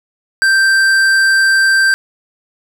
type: tone with tanh clipping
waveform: triangle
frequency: 1568 Hz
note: G6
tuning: in tune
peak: -10 dBFS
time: 0.42-1.94 s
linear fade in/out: 0 ms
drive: 17 dB
effects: none